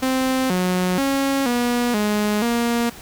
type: tone with pitch steps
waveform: sawtooth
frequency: 260.7 / 182.2 / 273.7 / 241.9 / 209.3 / 235.7 Hz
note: C4 / F#3 / C#4 / B3 / G#3 / A#3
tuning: -6 / -26 / -22 / -36 / +14 / +19 cents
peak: -14 dBFS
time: 0.02-2.9 s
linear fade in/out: 10 ms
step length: 480 ms
effects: pink hiss -40 dBFS RMS until 3.01 s